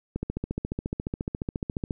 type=click train; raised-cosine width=3 ms; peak=-16 dBFS; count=26; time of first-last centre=0.16-1.908 s; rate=14.3 Hz; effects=none